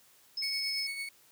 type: tone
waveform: sine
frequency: 5180 Hz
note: E8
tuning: 31 cents flat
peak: -32 dBFS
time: 0.37-0.87 s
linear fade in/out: 5 ms
type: tone with tremolo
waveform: 35% pulse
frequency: 2217 Hz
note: C#7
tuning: in tune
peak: -32 dBFS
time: 0.42-1.09 s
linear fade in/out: 5 ms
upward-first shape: triangle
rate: 8.9 Hz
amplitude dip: 50%
effects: white hiss -62 dBFS RMS until 1.31 s + high-pass 80 Hz 12 dB/octave